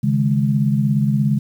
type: chord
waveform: sine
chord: C# suspended second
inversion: none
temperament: equal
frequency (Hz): 138.59 / 155.56 / 207.7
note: C#3 / D#3 / G#3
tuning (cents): 0 / 0 / 0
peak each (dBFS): -17 / -22 / -18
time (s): 0.03-1.39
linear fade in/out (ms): 10
effects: 8-bit